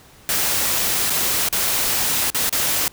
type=noise with dropouts; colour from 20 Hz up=white; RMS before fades=-20 dBFS; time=0.29-2.88 s; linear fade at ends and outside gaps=1 ms; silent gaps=1.098-1.103 / 1.487-1.526 / 2.302-2.346 / 2.494-2.526 s; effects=pink hiss -48 dBFS RMS until 2.92 s